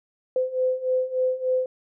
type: beating tone pair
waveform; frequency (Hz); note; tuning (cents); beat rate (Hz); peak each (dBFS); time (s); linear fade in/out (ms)
sine; 510 / 513.4; C5 / C5; -44 / -33; 3.4; -26 / -23; 0.36-1.66; 2
effects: none